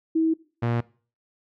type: tone pair in turn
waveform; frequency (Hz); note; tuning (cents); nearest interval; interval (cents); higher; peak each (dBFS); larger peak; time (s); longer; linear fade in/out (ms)
sine / sawtooth; 322.5 / 118.11; E4 / A#2; -38 / +23; octave + perfect fourth; 1739; first; -18; neither; 0.15-0.34 / 0.62-0.81; neither; 10
effects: noise-tail reverb RT60 0.4 s tail -21 dB re dry + low-pass 2000 Hz 12 dB/octave